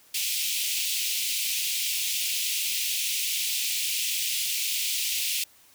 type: high-pass noise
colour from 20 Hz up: pink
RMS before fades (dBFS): -28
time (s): 0.14-5.44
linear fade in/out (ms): 5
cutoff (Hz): 2400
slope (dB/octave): 48
effects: white hiss -57 dBFS RMS until 5.74 s